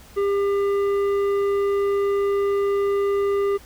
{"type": "tone with tanh clipping", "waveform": "sine", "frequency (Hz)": 400, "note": "G4", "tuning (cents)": 35, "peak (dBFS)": -20, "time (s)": [0.16, 3.58], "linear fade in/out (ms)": 20, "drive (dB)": 10, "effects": ["added 60 Hz sine -49 dBFS peak until 3.65 s", "pink hiss -48 dBFS RMS until 3.65 s"]}